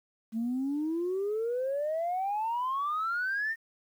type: exponential sweep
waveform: sine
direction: up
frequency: 218.9 to 1852 Hz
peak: -27 dBFS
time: 0.32-3.56 s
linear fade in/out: 50 ms
effects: tanh soft clip ceiling -25 dBFS + 10-bit